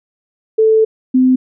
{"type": "tone pair in turn", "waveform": "sine", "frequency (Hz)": [440, 256.7], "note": ["A4", "C4"], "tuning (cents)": [0, -33], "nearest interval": "major sixth", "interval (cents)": 933, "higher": "first", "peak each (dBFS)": -7, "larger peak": "neither", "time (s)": [[0.58, 0.85], [1.14, 1.36]], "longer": "first", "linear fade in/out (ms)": 10, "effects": []}